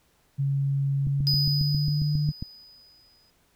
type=tone with pitch glide; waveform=sine; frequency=138.59 to 148.54 Hz; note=C#3 to D3; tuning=0 to +20 cents; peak=-22 dBFS; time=0.38-2.32 s; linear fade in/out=20 ms; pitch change=+120 cents; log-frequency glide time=1.04-2 s
type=click train; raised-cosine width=5 ms; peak=-19 dBFS; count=11; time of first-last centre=1.07-2.425 s; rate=7.38 Hz
type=tone with exponential decay; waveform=triangle; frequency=4978 Hz; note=D#8; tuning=in tune; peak=-20 dBFS; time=1.27-3.3 s; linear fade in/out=0 ms; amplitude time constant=440 ms
effects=pink hiss -65 dBFS RMS until 3.55 s